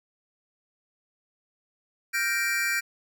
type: chord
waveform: square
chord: G minor seventh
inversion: third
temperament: equal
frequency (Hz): 1396.9 / 1568 / 1864.7 / 2349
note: F6 / G6 / Bb6 / D7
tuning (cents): 0 / 0 / 0 / 0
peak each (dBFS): -35 / -30 / -31 / -29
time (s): 2.13-2.81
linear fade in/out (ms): 20
effects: none